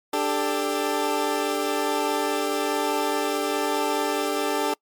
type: chord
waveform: 20% pulse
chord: D suspended fourth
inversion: none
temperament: equal with one note detuned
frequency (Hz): 293.7 / 395.2 / 440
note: D4 / G4 / A4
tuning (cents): 0 / +14 / 0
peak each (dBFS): -22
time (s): 0.13-4.74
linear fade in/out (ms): 5
effects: noise-tail reverb RT60 0.1 s tail -26 dB re dry + MP3 96 kbps